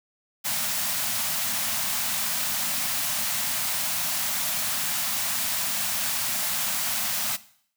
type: band-stop noise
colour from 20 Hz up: white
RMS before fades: -27 dBFS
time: 0.44-7.37 s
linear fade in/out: 20 ms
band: 270 to 580 Hz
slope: 96 dB/octave
effects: noise-tail reverb RT60 0.6 s tail -17 dB re dry + high-pass 100 Hz 12 dB/octave